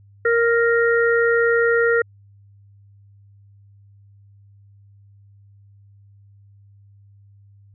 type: harmonic tone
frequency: 466.2 Hz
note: A#4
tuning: in tune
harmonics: 1 / 3 / 4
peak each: -16 / -21 / -22 dBFS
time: 0.25-2.02 s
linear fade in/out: 5 ms
effects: added 100 Hz sine -47 dBFS peak until 7.74 s